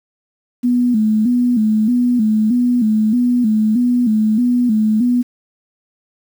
sine tone with vibrato, 230 Hz, A#3, 23 cents flat, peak -11 dBFS, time 0.63-5.23 s, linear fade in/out 20 ms, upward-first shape square, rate 1.6 Hz, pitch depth 110 cents each way, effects 7-bit

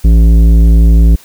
sine tone with tanh clipping, 55.9 Hz, A1, 28 cents sharp, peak -4 dBFS, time 0.04-1.16 s, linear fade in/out 10 ms, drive 12 dB, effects white hiss -40 dBFS RMS until 1.24 s

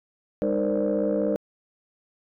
sine tone cluster, 202.6 / 306.6 / 464.5 / 521 / 586 Hz, G#3 / D#4 / A#4 / C5 / D5, -43 / -25 / -6 / -7 / -4 cents, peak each -27 dBFS, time 0.42-1.36 s, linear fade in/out 0 ms, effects tanh soft clip ceiling -15 dBFS

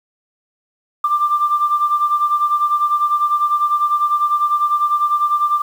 sine beating tone pair, 1185 / 1195 Hz, D6 / D6, +15 / +30 cents, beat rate 10 Hz, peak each -14 / -19 dBFS, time 1.04-5.62 s, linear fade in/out 5 ms, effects tanh soft clip ceiling -6 dBFS + 7-bit

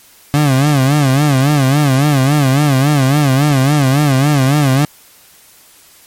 30% pulse tone with vibrato, 140 Hz, C#3, 18 cents sharp, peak -6 dBFS, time 0.34-4.85 s, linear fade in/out 0 ms, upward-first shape sine, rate 3.6 Hz, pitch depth 130 cents each way, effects white hiss -44 dBFS RMS until 6.06 s + MP3 64 kbps

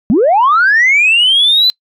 sine linear sweep, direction up, 185 to 4082 Hz, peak -5 dBFS, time 0.1-1.7 s, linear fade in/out 0 ms, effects noise-tail reverb RT60 0.1 s tail -26 dB re dry + tanh soft clip ceiling -3 dBFS

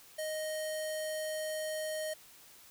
square tone with low-pass filter, 622.3 Hz, D#5, in tune, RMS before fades -37 dBFS, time 0.18-2.14 s, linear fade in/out 10 ms, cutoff 11000 Hz, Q 2.7, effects white hiss -57 dBFS RMS until 2.7 s

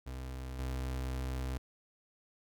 35% pulse tone with level steps, 64.5 Hz, C2, 24 cents flat, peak -38 / -33 dBFS, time 0.06-1.58 s, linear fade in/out 10 ms, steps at 0.59 s, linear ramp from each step 2 ms, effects none

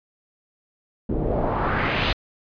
pink noise with low-pass filter sweep, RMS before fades -23 dBFS, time 1.09-2.13 s, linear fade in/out 5 ms, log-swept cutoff 330 to 3800 Hz, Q 2.1, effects resampled to 11025 Hz

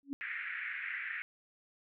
sine tone with exponential growth, 278.7 Hz, C#4, 9 cents sharp, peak -31 dBFS, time 0.03-0.13 s, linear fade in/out 0 ms, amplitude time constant 20 ms
white band-pass noise, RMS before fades -40 dBFS, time 0.21-1.22 s, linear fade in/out 0 ms, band 1600 to 2200 Hz, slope 48 dB/octave
effects none

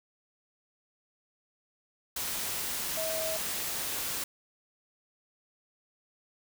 sine tone in noise, 641 Hz, E5, 49 cents flat, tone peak -33 dBFS, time 2.97-3.37 s, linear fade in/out 5 ms, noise white, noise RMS -34 dBFS, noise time 2.16-4.24 s, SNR -2 dB, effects none

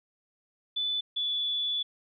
sine tone pair in turn, 3489 / 3447 Hz, A7 / A7, -15 / -36 cents, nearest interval unison, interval 21 cents, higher first, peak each -27 dBFS, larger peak neither, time 0.76-1.01 / 1.16-1.83 s, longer second, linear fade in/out 10 ms, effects none

